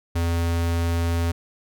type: tone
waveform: square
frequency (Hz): 84.5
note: E2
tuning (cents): +43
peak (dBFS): -21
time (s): 0.15-1.32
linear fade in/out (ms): 10
effects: none